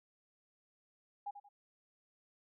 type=tone with echo; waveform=sine; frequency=814 Hz; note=G#5; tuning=35 cents flat; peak=-38 dBFS; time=1.26-1.31 s; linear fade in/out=10 ms; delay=90 ms; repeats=2; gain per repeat=-10 dB; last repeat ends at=1.49 s; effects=none